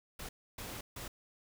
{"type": "noise bursts at uneven times", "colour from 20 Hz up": "pink", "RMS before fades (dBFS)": -44, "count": 3, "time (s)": [[0.19, 0.29], [0.58, 0.81], [0.96, 1.08]], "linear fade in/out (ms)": 5, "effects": []}